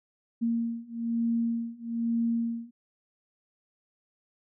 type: beating tone pair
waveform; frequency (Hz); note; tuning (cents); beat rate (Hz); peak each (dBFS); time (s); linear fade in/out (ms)
sine; 231.2 / 232.3; A#3 / A#3; -14 / -6; 1.1; -30 / -29; 0.41-2.71; 20
effects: none